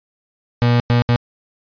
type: tone bursts at uneven times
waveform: 35% pulse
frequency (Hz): 120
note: B2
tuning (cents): -49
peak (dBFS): -10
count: 3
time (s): 0.62-0.8 / 0.9-1.02 / 1.09-1.16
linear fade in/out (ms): 0
effects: resampled to 11025 Hz